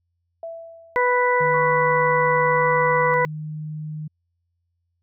sine tone with exponential decay, 663 Hz, E5, 10 cents sharp, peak -28 dBFS, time 0.43-1.45 s, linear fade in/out 2 ms, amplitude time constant 220 ms
harmonic tone, 493.9 Hz, B4, in tune, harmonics 1 / 2 / 3 / 4, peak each -20 / -20 / -28 / -23 dBFS, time 0.96-3.25 s, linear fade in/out 0 ms
sine tone, 153.7 Hz, D#3, 21 cents flat, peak -28 dBFS, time 1.4-4.08 s, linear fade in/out 10 ms
sine tone with pitch glide, 1108.7 to 1143.8 Hz, C#6 to D6, 0 to -46 cents, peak -27 dBFS, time 1.54-3.14 s, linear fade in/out 0 ms, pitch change +54 cents, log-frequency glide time 2.44-2.68 s
effects added 86 Hz sine -70 dBFS peak until 5.02 s

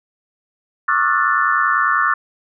sine tone cluster, 1103 / 1193 / 1339 / 1457 / 1765 Hz, C#6 / D6 / E6 / F#6 / A6, -9 / +27 / +27 / -27 / +5 cents, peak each -20 dBFS, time 0.88-2.14 s, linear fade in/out 5 ms, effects none

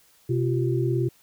sine tone cluster, 127.5 / 344.9 / 383.6 Hz, C3 / F4 / G4, -44 / -22 / -37 cents, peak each -23 / -26 / -29 dBFS, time 0.29-1.09 s, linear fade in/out 10 ms, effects white hiss -59 dBFS RMS until 1.22 s

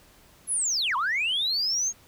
sine linear two-way sweep, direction down then up, 11175 to 941 to 6630 Hz, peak -22 dBFS, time 0.47-1.93 s, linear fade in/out 50 ms, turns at 0.96 s, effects tanh soft clip ceiling -20 dBFS + pink hiss -56 dBFS RMS until 2.07 s

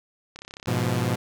click train, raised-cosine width 0.2 ms, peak -22 dBFS, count 22, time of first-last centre 0.36-0.987 s, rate 33.5 Hz
sawtooth chord, F diminished, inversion first, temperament equal, 103.83 / 123.47 / 174.61 Hz, Ab2 / Cb3 / F3, 0 / 0 / 0 cents, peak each -24 / -21 / -25 dBFS, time 0.67-1.16 s, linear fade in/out 10 ms
effects none

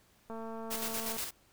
click train, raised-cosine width 1 ms, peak -30 dBFS, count 196, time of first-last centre 0.3-1.167 s, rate 225 Hz
white noise with tremolo, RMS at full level -36 dBFS, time 0.7-1.31 s, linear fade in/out 20 ms, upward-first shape square, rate 8.3 Hz, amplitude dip 45%
effects pink hiss -66 dBFS RMS until 1.52 s

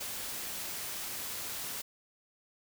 white noise, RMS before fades -39 dBFS, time 0-1.82 s, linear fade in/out 10 ms, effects none

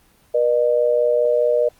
sine tone pair together, 481.6 / 606.5 Hz, B4 / D#5, -44 / -44 cents, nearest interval major third, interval 400 cents, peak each -17 dBFS, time 0.34-1.69 s, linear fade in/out 10 ms, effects pink hiss -56 dBFS RMS until 1.79 s + Opus 24 kbps

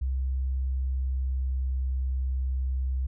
sine tone with pitch glide, 65.41 to 64.96 Hz, C2 to C2, 0 to -12 cents, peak -25 dBFS, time 0.01-3.07 s, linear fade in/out 10 ms, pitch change -12 cents, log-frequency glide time 0.52-1.82 s, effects none

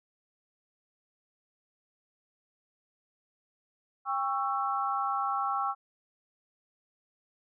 sine chord, C# diminished, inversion second, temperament just, 798.3 / 1108.7 / 1330.5 Hz, G5 / C#6 / E6, +31 / 0 / +16 cents, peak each -32 dBFS, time 4.05-5.75 s, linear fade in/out 50 ms, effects none

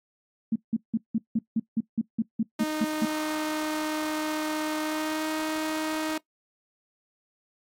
sine tone bursts, 224.6 Hz, A3, 36 cents sharp, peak -21 dBFS, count 13, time 0.52-3.054 s, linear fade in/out 5 ms, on 38 ms, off 170 ms
sawtooth tone with pitch glide, 308.4 to 312.7 Hz, D#4 to D#4, -15 to +9 cents, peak -24 dBFS, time 2.59-6.18 s, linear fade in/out 5 ms, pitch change +24 cents, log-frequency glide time 4.8-5.28 s
effects noise-tail reverb RT60 0.1 s tail -19 dB re dry + AAC 48 kbps

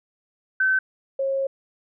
sine tone pair in turn, 1533 / 542 Hz, G6 / C#5, -39 / -39 cents, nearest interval octave + tritone, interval 1800 cents, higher first, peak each -17 / -21 dBFS, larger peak first, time 0.6-0.79 / 1.19-1.47 s, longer second, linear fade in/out 5 ms, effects none

